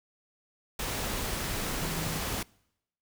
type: tone in noise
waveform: sine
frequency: 160.7 Hz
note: E3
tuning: 44 cents flat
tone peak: -36 dBFS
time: 1.82-2.19 s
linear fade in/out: 5 ms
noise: pink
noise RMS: -33 dBFS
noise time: 0.79-2.43 s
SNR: -6 dB
effects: noise-tail reverb RT60 0.8 s tail -25 dB re dry